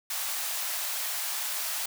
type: high-pass noise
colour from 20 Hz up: white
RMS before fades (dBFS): -32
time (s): 0.1-1.86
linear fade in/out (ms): 5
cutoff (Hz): 590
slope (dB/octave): 48
effects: none